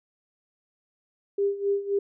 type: tone with tremolo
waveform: sine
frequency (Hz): 400.2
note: G4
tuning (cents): +36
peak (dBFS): -20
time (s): 1.38-1.99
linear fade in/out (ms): 5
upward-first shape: sine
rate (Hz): 3.8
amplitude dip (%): 80
effects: none